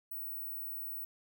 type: tone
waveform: sine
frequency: 15880 Hz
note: B9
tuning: 8 cents sharp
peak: -38 dBFS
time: 0.11-1.05 s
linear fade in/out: 5 ms
effects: none